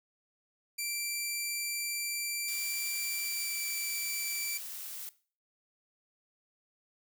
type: tone with pitch glide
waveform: 10% pulse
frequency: 2349 to 2330 Hz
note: D7 to D7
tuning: 0 to -14 cents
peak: -25 dBFS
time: 0.78-4.58 s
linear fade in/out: 10 ms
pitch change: -14 cents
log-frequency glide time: 3.09-3.61 s
type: noise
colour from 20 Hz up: blue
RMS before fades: -42 dBFS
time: 2.48-5.09 s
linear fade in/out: 0 ms
effects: noise-tail reverb RT60 0.4 s tail -18 dB re dry